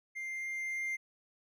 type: tone with level ramp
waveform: triangle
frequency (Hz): 2101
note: C7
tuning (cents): +7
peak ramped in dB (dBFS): -36 to -31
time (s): 0.15-0.97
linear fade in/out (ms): 20
effects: none